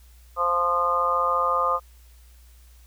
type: harmonic tone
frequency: 174.61 Hz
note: F3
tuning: in tune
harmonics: 3 / 4 / 5 / 6 / 7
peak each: -27 / -32 / -33 / -26 / -22 dBFS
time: 0.36-1.8 s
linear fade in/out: 50 ms
effects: added 60 Hz sine -48 dBFS peak until 2.86 s + white hiss -59 dBFS RMS until 2.86 s